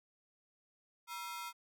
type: ring-modulated tone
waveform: sawtooth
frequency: 1152 Hz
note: D6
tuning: 34 cents flat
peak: -35 dBFS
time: 1.07-1.53 s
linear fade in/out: 50 ms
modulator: 194 Hz
effects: none